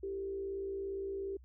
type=tone with frequency modulation; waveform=sine; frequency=390.8 Hz; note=G4; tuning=5 cents flat; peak=-36 dBFS; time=0.03-1.37 s; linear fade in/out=5 ms; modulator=57.3 Hz; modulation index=0.43; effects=added 63 Hz sine -54 dBFS peak until 1.44 s